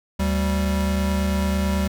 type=tone pair together; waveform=square; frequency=74.5 / 194.35 Hz; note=D2 / G3; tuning=+25 / -15 cents; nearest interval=octave + perfect fourth; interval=1660 cents; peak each=-23 dBFS; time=0.19-1.88 s; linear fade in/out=10 ms; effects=none